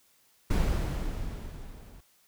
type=noise with level ramp; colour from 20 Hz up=brown; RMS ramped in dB=-23 to -49 dBFS; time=0.5-2.01 s; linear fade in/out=10 ms; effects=white hiss -65 dBFS RMS until 2.27 s